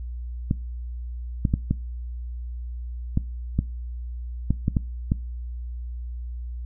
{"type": "clicks", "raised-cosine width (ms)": 5, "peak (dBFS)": -8, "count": 10, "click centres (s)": [0.511, 1.452, 1.539, 1.71, 3.174, 3.59, 4.506, 4.681, 4.768, 5.119], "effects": ["noise-tail reverb RT60 0.3 s tail -22 dB re dry", "added 60 Hz sine -30 dBFS peak until 6.65 s"]}